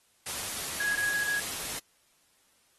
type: tone in noise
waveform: sine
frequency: 1661.2 Hz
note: G#6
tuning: in tune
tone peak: -27 dBFS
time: 0.8-1.4 s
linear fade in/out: 5 ms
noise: white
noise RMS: -35 dBFS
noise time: 0.26-1.79 s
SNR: +5 dB
effects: white hiss -67 dBFS RMS until 2.78 s + AAC 32 kbps